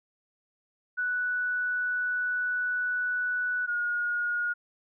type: tone pair in turn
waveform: sine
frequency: 1480 / 1437.9 Hz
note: F#6 / F#6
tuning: 0 / -50 cents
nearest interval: unison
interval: 50 cents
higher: first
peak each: -26 dBFS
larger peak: neither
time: 0.97-3.67 / 3.67-4.54 s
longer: first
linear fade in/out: 20 ms
effects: none